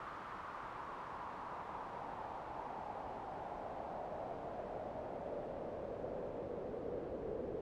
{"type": "noise with band-pass filter sweep", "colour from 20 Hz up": "brown", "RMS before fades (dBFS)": -45, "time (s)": [0, 7.61], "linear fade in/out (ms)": 2, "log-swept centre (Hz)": [1200, 450], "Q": 3.4, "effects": []}